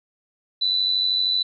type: tone with amplitude modulation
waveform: sine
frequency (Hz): 3987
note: B7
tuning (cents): +16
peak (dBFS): -16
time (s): 0.61-1.43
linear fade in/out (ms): 10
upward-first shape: sine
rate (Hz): 93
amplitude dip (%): 55
effects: none